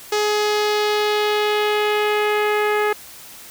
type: tone with low-pass filter sweep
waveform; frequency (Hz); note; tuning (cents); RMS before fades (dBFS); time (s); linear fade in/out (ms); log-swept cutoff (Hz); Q
sawtooth; 420.2; G#4; +20; -19; 0.12-2.93; 5; 5900 to 2000; 1.7
effects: white hiss -40 dBFS RMS until 3.5 s

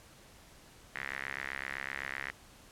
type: tone with band-pass filter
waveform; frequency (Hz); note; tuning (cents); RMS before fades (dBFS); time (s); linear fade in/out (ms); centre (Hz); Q
sawtooth; 67.8; C#2; -38; -40; 0.95-2.31; 5; 1900; 5.4
effects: pink hiss -57 dBFS RMS until 2.71 s + low-pass 12000 Hz 12 dB/octave

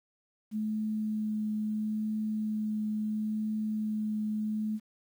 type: tone with vibrato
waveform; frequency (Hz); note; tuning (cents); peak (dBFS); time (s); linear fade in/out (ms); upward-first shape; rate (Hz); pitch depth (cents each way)
sine; 214.6; A3; -43; -29; 0.51-4.8; 50; triangle; 0.74; 10
effects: 10-bit

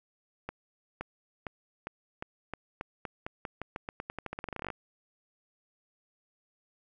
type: accelerating click train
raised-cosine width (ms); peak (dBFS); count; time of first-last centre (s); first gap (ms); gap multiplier
0.5; -21; 29; 0.49-4.702; 520; 0.88
effects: none

